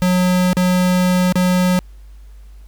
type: tone with dropouts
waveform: square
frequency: 181.7 Hz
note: F#3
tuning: 31 cents flat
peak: -13 dBFS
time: 0.02-1.79 s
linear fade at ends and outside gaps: 0 ms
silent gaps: 0.531-0.569 / 1.324-1.356 s
effects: added 50 Hz sine -36 dBFS peak until 2.67 s + pink hiss -57 dBFS RMS until 2.67 s